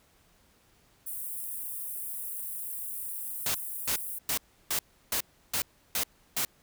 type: high-pass noise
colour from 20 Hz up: white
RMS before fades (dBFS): -37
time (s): 1.06-4.19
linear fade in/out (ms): 10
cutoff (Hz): 9000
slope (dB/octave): 48
type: noise bursts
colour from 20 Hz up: white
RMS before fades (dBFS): -29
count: 8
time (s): 3.46-6.45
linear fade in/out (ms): 2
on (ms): 85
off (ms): 330
effects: pink hiss -64 dBFS RMS until 6.62 s